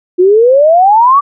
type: exponential sweep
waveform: sine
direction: up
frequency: 350.3 to 1174.7 Hz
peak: -3 dBFS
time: 0.18-1.21 s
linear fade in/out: 20 ms
effects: none